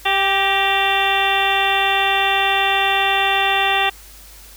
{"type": "harmonic tone with a mistuned harmonic", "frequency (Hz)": 392, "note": "G4", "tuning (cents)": 0, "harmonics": [1, 2, 3, 4, 5, 6, 7, 8, 9], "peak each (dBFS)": [-27, -19, -25, -27, -23, -27, -21, -28, -23], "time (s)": [0.05, 3.9], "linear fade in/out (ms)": 10, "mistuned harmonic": 5, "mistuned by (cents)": -44, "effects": ["added 50 Hz sine -43 dBFS peak until 4.56 s", "white hiss -43 dBFS RMS until 4.56 s"]}